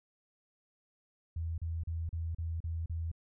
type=tone bursts; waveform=sine; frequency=82.41 Hz; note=E2; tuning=in tune; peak=-33 dBFS; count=7; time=1.36-3.116 s; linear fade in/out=5 ms; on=220 ms; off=36 ms; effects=none